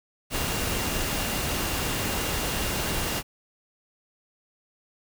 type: tone in noise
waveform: sine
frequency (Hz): 2794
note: F7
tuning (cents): 0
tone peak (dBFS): -39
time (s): 0.3-3.23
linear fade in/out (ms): 50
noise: pink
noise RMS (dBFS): -28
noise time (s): 0.3-3.23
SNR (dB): -14
effects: none